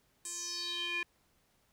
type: tone with band-pass filter sweep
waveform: square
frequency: 347.9 Hz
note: F4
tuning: 7 cents flat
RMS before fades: -38 dBFS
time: 0.25-1.03 s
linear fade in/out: 2 ms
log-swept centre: 8300 to 2200 Hz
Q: 5.5
effects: pink hiss -72 dBFS RMS until 1.72 s